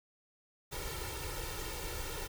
pink noise with comb filter, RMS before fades -40 dBFS, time 0.71-2.28 s, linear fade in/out 20 ms, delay 2.2 ms, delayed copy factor +1, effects none

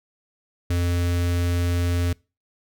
square tone with notch filter, 87.31 Hz, F2, in tune, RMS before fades -22 dBFS, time 0.7-2.13 s, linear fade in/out 5 ms, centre 880 Hz, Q 1.6, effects noise-tail reverb RT60 0.3 s tail -25 dB re dry

